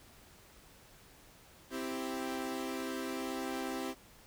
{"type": "chord", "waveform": "sawtooth", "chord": "C major", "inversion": "none", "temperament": "equal", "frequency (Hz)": [261.6, 329.6, 392], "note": ["C4", "E4", "G4"], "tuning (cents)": [0, 0, 0], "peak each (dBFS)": [-35, -38, -38], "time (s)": [1.7, 3.95], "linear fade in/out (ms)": 50, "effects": ["pink hiss -59 dBFS RMS until 4.26 s"]}